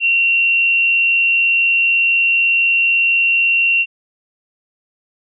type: tone with frequency modulation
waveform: sine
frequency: 2742 Hz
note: F7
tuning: 32 cents flat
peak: -11 dBFS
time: 0-3.86 s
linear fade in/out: 50 ms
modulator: 144 Hz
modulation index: 0.26
effects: none